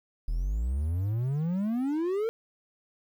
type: exponential sweep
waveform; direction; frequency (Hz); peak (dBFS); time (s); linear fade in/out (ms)
triangle; up; 38 to 466.2; -24; 0.28-2.29; 0
effects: 10-bit